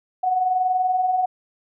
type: tone pair together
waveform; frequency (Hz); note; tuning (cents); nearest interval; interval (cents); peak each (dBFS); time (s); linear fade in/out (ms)
sine; 720 / 740.7; F#5 / F#5; -47 / +2; unison; 49; -28 / -18; 0.23-1.26; 10
effects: none